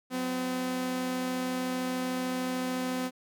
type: tone pair together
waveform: sawtooth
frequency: 181.1 / 254.9 Hz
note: F#3 / C4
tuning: -37 / -45 cents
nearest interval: tritone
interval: 592 cents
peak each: -36 / -26 dBFS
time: 0.1-3.11 s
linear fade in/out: 50 ms
effects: none